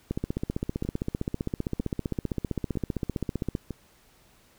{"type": "two click trains", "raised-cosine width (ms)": 3, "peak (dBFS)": [-20, -15], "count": [4, 54], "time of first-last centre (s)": [[0.85, 3.707], [0.11, 3.552]], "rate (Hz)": [1.05, 15.4], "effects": ["pink hiss -60 dBFS RMS until 4.58 s"]}